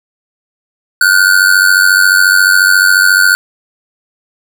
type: ring-modulated tone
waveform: square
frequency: 1483 Hz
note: F#6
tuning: 4 cents sharp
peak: -3 dBFS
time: 1.01-3.35 s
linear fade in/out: 0 ms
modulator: 47.1 Hz
effects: none